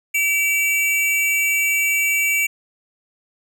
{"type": "tone pair together", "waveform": "square", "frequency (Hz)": [2300, 2735], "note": ["D7", "F7"], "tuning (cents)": [-37, -37], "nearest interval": "minor third", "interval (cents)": 300, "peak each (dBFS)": [-18, -24], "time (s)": [0.14, 2.47], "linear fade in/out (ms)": 10, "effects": []}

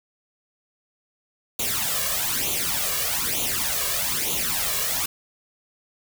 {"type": "noise with flanger", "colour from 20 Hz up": "white", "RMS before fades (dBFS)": -25, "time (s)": [1.59, 5.06], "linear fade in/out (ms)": 5, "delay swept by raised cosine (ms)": [0.29, 1.79], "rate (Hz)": 1.1, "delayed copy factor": 0.75, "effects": []}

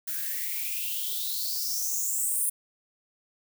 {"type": "noise with high-pass filter sweep", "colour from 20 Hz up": "violet", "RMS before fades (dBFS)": -30, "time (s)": [0.07, 2.5], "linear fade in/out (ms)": 10, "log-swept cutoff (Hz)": [1500, 9900], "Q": 7.6, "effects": []}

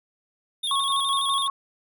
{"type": "tone with vibrato", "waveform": "square", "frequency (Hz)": 3476, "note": "A7", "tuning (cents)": -22, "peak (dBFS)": -25, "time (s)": [0.63, 1.48], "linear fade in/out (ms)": 10, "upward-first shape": "square", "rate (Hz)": 12, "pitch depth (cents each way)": 72}
{"type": "tone with tremolo", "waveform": "sine", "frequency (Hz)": 1100, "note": "C#6", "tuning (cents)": -14, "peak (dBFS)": -22, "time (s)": [0.71, 1.5], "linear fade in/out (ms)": 2, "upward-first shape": "square", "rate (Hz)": 5.2, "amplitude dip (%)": 35}
{"effects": []}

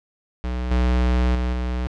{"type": "tone with level steps", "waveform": "square", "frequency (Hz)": 61.74, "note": "B1", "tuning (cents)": 0, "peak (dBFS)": [-24, -17, -21, -23], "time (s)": [0.44, 1.87], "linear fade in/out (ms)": 0, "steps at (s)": [0.71, 1.35, 1.53], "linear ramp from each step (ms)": 2, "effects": ["low-pass 4000 Hz 12 dB/octave"]}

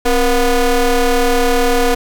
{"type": "ring-modulated tone", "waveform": "30% pulse", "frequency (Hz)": 246.9, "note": "B3", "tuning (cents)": 0, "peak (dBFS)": -5, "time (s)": [0.05, 1.95], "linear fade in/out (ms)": 10, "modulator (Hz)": 228, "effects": []}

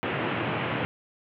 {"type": "band-pass noise", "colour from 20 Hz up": "pink", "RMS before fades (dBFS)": -29, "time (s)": [0.03, 0.85], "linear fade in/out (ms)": 0, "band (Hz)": [100, 3000], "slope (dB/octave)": 48, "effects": []}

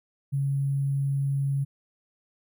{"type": "tone with sample-and-hold", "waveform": "sine", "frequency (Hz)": 138.59, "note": "C#3", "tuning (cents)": 0, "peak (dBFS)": -23, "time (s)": [0.32, 1.65], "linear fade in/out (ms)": 20, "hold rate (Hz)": 11025, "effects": []}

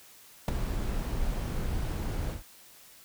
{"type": "noise with ADSR envelope", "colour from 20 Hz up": "brown", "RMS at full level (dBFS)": -19, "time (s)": [0.48, 2.43], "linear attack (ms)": 3, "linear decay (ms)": 13, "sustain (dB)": -12, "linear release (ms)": 140, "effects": ["white hiss -54 dBFS RMS until 3.04 s"]}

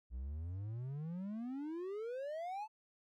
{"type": "exponential sweep", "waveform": "triangle", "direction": "up", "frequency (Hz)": [58.27, 888], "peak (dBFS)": -38, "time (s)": [0.1, 2.68], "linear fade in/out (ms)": 50, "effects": []}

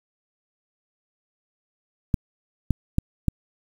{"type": "clicks", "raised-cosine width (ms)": 5, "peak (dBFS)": -7, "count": 4, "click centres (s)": [2.142, 2.707, 2.984, 3.283], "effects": ["7-bit"]}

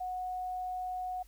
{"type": "tone", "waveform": "sine", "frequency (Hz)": 734, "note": "F#5", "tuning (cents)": -14, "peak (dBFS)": -34, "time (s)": [0, 1.23], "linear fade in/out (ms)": 10, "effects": ["added 48 Hz sine -55 dBFS peak until 1.27 s", "white hiss -66 dBFS RMS until 1.27 s"]}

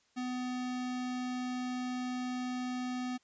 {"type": "tone", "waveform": "square", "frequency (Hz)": 250.8, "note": "B3", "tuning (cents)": 27, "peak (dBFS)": -35, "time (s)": [0.16, 3.18], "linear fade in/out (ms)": 20, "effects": ["white hiss -71 dBFS RMS until 3.23 s", "resampled to 16000 Hz"]}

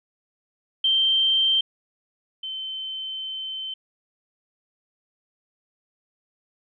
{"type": "tone pair in turn", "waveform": "sine", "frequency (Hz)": [3136, 3082], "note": ["G7", "G7"], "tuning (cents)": [0, -30], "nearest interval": "unison", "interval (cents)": 30, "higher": "first", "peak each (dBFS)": [-17, -29], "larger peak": "first", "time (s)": [[0.84, 1.61], [2.43, 3.74]], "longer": "second", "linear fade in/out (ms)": 5, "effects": []}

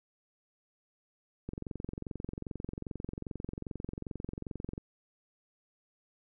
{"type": "click train", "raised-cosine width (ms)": 3, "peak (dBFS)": -25, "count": 75, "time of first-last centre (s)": [1.49, 4.779], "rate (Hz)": 22.5, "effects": []}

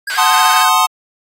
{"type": "tone with vibrato", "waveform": "square", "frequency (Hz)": 1568, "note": "G6", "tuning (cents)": 0, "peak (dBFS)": -20, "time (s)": [0.07, 0.69], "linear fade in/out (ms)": 5, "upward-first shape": "sine", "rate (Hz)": 13, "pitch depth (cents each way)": 91}
{"type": "band-pass noise", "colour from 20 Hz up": "white", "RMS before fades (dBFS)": -25, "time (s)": [0.1, 0.62], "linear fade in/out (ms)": 0, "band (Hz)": [1100, 3100], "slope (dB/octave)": 12}
{"type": "chord", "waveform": "square", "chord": "F# diminished seventh", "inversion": "none", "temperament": "equal", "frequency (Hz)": [740, 880, 1046.5, 1244.5], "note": ["F#5", "A5", "C6", "Eb6"], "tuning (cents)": [0, 0, 0, 0], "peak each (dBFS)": [-18, -16, -15, -15], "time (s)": [0.17, 0.87], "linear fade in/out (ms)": 20}
{"effects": ["AAC 48 kbps"]}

